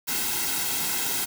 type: noise with comb filter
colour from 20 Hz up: white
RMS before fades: -27 dBFS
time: 0.07-1.26 s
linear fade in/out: 20 ms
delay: 1.7 ms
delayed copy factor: -0.75
effects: none

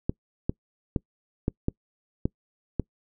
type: clicks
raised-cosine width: 3 ms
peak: -11 dBFS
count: 7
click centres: 0.095 / 0.495 / 0.962 / 1.481 / 1.684 / 2.255 / 2.797 s
effects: noise-tail reverb RT60 0.1 s tail -26 dB re dry

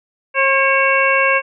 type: harmonic tone with a mistuned harmonic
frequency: 540 Hz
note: C#5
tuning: 45 cents flat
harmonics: 1 / 2 / 3 / 4 / 5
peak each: -18 / -18 / -18 / -18 / -18 dBFS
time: 0.34-1.42 s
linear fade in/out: 50 ms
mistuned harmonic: 4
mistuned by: +58 cents
effects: none

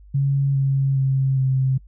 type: tone with pitch steps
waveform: sine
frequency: 138.59 / 136.37 / 134.18 / 132.03 Hz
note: C#3 / C#3 / C3 / C3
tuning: 0 / -28 / +44 / +16 cents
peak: -16 dBFS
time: 0.14-1.78 s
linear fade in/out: 10 ms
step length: 410 ms
effects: noise-tail reverb RT60 0.1 s tail -26 dB re dry + added 50 Hz sine -43 dBFS peak until 1.87 s

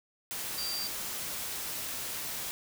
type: tone in noise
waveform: sine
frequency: 4709 Hz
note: D8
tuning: 4 cents sharp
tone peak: -34 dBFS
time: 0.58-0.87 s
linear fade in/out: 0 ms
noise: white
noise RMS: -37 dBFS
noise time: 0.31-2.51 s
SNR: 0 dB
effects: none

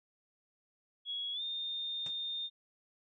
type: tone with pitch glide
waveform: sine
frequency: 3337 to 3639 Hz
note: G#7 to A#7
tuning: +8 to -42 cents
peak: -35 dBFS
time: 1.05-2.5 s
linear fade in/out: 50 ms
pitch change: +150 cents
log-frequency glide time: 1.33-1.42 s
type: noise with exponential decay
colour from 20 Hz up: pink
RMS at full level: -43 dBFS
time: 2.06-2.15 s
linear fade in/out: 2 ms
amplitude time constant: 18 ms
effects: MP3 32 kbps

